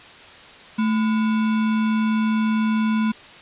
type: tone with sample-and-hold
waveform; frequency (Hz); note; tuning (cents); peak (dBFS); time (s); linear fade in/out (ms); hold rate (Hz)
sine; 218.9; A3; -9; -17; 0.78-3.12; 10; 1225
effects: white hiss -43 dBFS RMS until 3.41 s + resampled to 8000 Hz